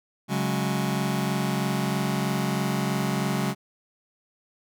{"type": "chord", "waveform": "sawtooth", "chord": "C# suspended fourth", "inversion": "none", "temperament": "just", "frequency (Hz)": [138.59, 184.79, 207.9], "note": ["C#3", "F#3", "G#3"], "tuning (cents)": [0, -2, 2], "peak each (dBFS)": -24, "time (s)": [0.28, 3.55], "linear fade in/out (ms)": 50, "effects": []}